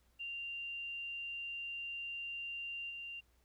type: tone with level steps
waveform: sine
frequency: 2780 Hz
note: F7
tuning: 9 cents flat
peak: -40 / -43 dBFS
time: 0.19-3.21 s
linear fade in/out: 20 ms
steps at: 2.89 s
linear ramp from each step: 20 ms
effects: added 60 Hz sine -70 dBFS peak until 3.44 s + pink hiss -75 dBFS RMS until 3.44 s